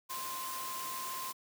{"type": "tone in noise", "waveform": "sine", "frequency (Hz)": 1046.5, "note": "C6", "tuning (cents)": 0, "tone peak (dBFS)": -40, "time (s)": [0.09, 1.33], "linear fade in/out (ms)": 20, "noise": "white", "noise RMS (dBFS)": -42, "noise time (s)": [0.09, 1.33], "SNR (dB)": -1, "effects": ["high-pass 150 Hz 12 dB/octave"]}